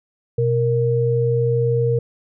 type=tone pair together; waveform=sine; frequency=124.2 / 466.2 Hz; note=B2 / A#4; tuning=+10 / 0 cents; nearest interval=octave + major seventh; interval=2290 cents; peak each=-18 dBFS; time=0.38-1.99 s; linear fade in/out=5 ms; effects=none